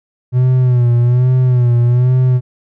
triangle tone with vibrato, 123.9 Hz, B2, 6 cents sharp, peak -6 dBFS, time 0.32-2.41 s, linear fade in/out 50 ms, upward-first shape sine, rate 1.2 Hz, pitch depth 63 cents each way, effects none

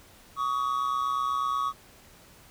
triangle tone pair together, 1126 / 1254.2 Hz, C#6 / D#6, +27 / +13 cents, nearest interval major second, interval 186 cents, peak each -25 / -29 dBFS, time 0.36-1.73 s, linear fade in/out 50 ms, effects pink hiss -54 dBFS RMS until 2.5 s

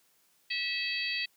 harmonic tone, 650 Hz, E5, 24 cents flat, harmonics 3 / 4 / 5 / 6 / 7, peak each -37 / -34 / -39 / -40 / -36 dBFS, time 0.5-1.26 s, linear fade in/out 10 ms, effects white hiss -68 dBFS RMS until 1.36 s + high-pass 100 Hz 12 dB/octave

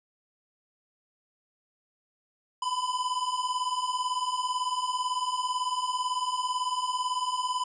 square beating tone pair, 991 / 1009 Hz, B5 / B5, +6 / +37 cents, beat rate 18 Hz, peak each -33 / -30 dBFS, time 2.62-7.64 s, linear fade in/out 5 ms, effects resampled to 22050 Hz

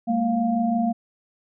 sine tone cluster, 204 / 229.9 / 701 Hz, G#3 / A#3 / F5, -31 / -24 / +6 cents, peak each -28 / -21 / -25 dBFS, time 0.07-0.93 s, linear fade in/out 20 ms, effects none

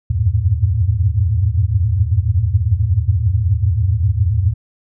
sine tone cluster, 77.6 / 88.6 / 93.9 / 105.3 / 112.6 Hz, D#2 / F2 / F#2 / G#2 / A2, -4 / +25 / +26 / +24 / +40 cents, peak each -19 dBFS, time 0.1-4.54 s, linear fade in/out 10 ms, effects none

